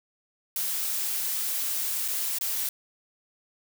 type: noise with dropouts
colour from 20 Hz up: blue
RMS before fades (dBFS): -29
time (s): 0.56-2.69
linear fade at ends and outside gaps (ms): 2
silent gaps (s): 2.079-2.083 / 2.386-2.41
effects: none